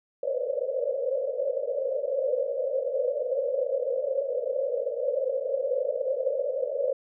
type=band-pass noise; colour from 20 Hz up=pink; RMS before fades=-28 dBFS; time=0.23-6.93 s; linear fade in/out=5 ms; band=500 to 570 Hz; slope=96 dB/octave; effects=none

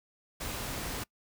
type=noise; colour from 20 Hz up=pink; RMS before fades=-37 dBFS; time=0.4-1.04 s; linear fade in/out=10 ms; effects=noise-tail reverb RT60 0.1 s tail -24 dB re dry

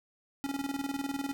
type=tone with tremolo; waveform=square; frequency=277.2 Hz; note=C#4; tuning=in tune; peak=-31 dBFS; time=0.44-1.33 s; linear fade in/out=0 ms; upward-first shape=square; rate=20 Hz; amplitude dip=70%; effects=none

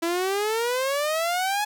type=exponential sweep; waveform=sawtooth; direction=up; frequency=329.6 to 850 Hz; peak=-19 dBFS; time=0.02-1.65 s; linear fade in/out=10 ms; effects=none

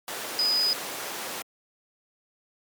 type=tone in noise; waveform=sine; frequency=4978 Hz; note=D#8; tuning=in tune; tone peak=-21 dBFS; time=0.39-0.73 s; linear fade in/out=0 ms; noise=pink; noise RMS=-32 dBFS; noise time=0.08-1.42 s; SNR=+8 dB; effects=high-pass 400 Hz 12 dB/octave + MP3 96 kbps

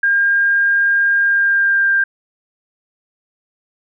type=tone with pitch glide; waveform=sine; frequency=1609 to 1589.6 Hz; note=G6 to G6; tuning=+45 to +24 cents; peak=-11 dBFS; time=0.03-2.04 s; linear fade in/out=5 ms; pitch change=-21 cents; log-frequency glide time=1.18-1.92 s; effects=none

